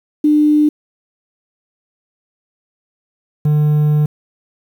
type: tone pair in turn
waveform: sine / triangle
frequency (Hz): 300 / 150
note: D4 / D3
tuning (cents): +37 / +37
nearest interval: octave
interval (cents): 1200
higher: first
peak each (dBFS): -8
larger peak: neither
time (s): 0.24-0.69 / 3.45-4.06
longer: second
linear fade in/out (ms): 5
effects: 7-bit